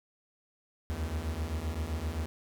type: beating tone pair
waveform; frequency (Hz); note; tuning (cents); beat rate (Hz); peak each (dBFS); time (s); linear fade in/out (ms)
45% pulse; 73.42 / 81.12; D2 / E2; 0 / -27; 7.7; -36 / -34; 0.9-2.26; 0
effects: none